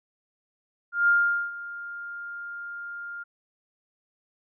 sine tone with ADSR envelope, 1404 Hz, F6, 9 cents sharp, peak -16 dBFS, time 0.92-3.24 s, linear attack 160 ms, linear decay 430 ms, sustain -18 dB, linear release 17 ms, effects none

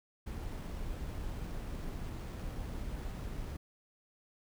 brown noise with sample-and-hold, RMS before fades -40 dBFS, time 0.26-3.57 s, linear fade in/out 10 ms, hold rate 11025 Hz, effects none

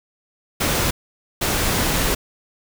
pink noise bursts at uneven times, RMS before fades -20 dBFS, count 2, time 0.6-0.91 / 1.41-2.15 s, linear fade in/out 10 ms, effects none

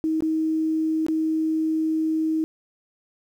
sine tone with dropouts, 316.9 Hz, D#4, 32 cents sharp, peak -20 dBFS, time 0.04-2.44 s, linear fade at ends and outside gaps 0 ms, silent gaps 0.206-0.223 / 1.065-1.084 s, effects 9-bit

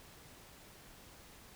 silence, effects pink hiss -57 dBFS RMS until 1.55 s

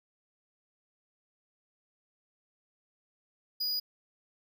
square tone, 4915 Hz, D#8, 22 cents flat, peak -30 dBFS, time 3.6-3.8 s, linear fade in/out 10 ms, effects none

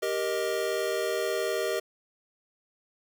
square chord, Eb major, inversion first, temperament equal with one note detuned, 392 / 470.8 / 622.3 Hz, G4 / Bb4 / Eb5, 0 / +17 / 0 cents, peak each -32 dBFS, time 0.02-1.8 s, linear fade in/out 10 ms, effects 9-bit

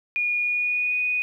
sine tone with pitch glide, 2440 to 2480 Hz, D#7 to D#7, -34 to -6 cents, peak -21 dBFS, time 0.16-1.22 s, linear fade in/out 0 ms, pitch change +28 cents, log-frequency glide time 0.41-1.04 s, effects 10-bit

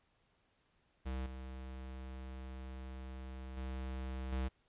square tone with level steps, 65 Hz, C2, 11 cents flat, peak -38 / -45 / -40 / -35 dBFS, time 1.05-4.49 s, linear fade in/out 20 ms, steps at 1.26 / 3.57 / 4.32 s, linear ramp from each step 5 ms, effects pink hiss -75 dBFS RMS until 4.68 s + resampled to 8000 Hz

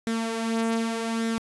sawtooth tone with flanger, 227.1 Hz, A#3, 45 cents flat, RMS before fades -27 dBFS, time 0.07-1.38 s, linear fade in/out 0 ms, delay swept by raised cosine 0.53 to 4.53 ms, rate 0.84 Hz, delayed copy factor +0.5, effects resampled to 24000 Hz

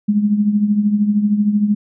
sine tone with tremolo, 207.7 Hz, G#3, in tune, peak -9 dBFS, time 0.08-1.75 s, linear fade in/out 10 ms, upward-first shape triangle, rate 13 Hz, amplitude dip 70%, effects none

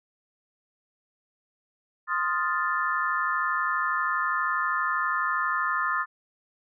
sine chord, F dominant seventh, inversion second, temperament equal, 1046.5 / 1244.5 / 1396.9 / 1760 Hz, C6 / Eb6 / F6 / A6, 0 / 0 / 0 / 0 cents, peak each -30 / -28 / -31 / -29 dBFS, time 2.07-6.06 s, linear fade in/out 50 ms, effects none

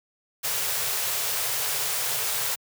white band-stop noise, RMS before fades -27 dBFS, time 0.43-2.56 s, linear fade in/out 20 ms, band 160 to 390 Hz, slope 96 dB/octave, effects high-pass 100 Hz 12 dB/octave

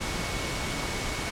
sine tone in noise, 2217 Hz, C#7, in tune, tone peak -40 dBFS, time 0-1.31 s, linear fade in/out 20 ms, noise pink, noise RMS -31 dBFS, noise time 0-1.31 s, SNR -12 dB, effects low-pass 8000 Hz 12 dB/octave

